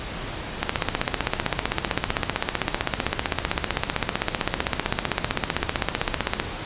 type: click train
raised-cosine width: 0.3 ms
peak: -4 dBFS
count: 91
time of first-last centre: 0.63-6.399 s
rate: 15.6 Hz
effects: pink hiss -32 dBFS RMS until 6.65 s + resampled to 8000 Hz